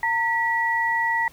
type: tone pair together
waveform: sine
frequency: 913.3 / 1940 Hz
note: A#5 / B6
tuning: -36 / -31 cents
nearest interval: octave + minor second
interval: 1305 cents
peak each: -23 / -22 dBFS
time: 0.03-1.28 s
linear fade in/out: 2 ms
effects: pink hiss -51 dBFS RMS until 1.32 s